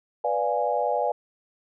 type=chord; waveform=sine; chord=B diminished seventh; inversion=none; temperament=equal; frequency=493.9 / 587.3 / 698.5 / 830.6 Hz; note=B4 / D5 / F5 / Ab5; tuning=0 / 0 / 0 / 0 cents; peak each=-28 / -27 / -28 / -27 dBFS; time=0.24-1.12 s; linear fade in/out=5 ms; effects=none